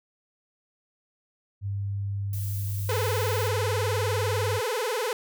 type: tone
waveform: sine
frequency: 99.7 Hz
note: G2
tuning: 30 cents sharp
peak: -27 dBFS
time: 1.61-4.61 s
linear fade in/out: 50 ms
type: noise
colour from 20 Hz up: violet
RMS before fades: -39 dBFS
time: 2.33-3.48 s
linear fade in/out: 2 ms
type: tone with vibrato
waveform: sawtooth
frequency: 466.2 Hz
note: A#4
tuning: in tune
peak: -22 dBFS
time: 2.89-5.13 s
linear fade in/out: 2 ms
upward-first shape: sine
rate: 20 Hz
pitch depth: 180 cents each way
effects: none